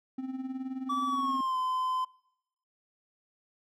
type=tone with tremolo; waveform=triangle; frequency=261.6 Hz; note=C4; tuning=in tune; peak=-29 dBFS; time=0.18-1.41 s; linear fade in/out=5 ms; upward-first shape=sine; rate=19 Hz; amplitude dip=65%
type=tone with pitch glide; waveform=triangle; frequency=1151 to 1025.4 Hz; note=D6 to C6; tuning=-35 to -35 cents; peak=-26 dBFS; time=0.89-2.05 s; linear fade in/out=10 ms; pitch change=-200 cents; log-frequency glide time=1.06-1.57 s
effects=noise-tail reverb RT60 0.9 s tail -25 dB re dry